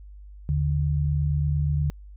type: tone pair together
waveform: sine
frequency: 77.5 / 146.13 Hz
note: D#2 / D3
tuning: -6 / -8 cents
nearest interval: major seventh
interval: 1098 cents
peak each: -24 / -23 dBFS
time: 0.49-1.9 s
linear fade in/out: 0 ms
effects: added 50 Hz sine -41 dBFS peak until 2.16 s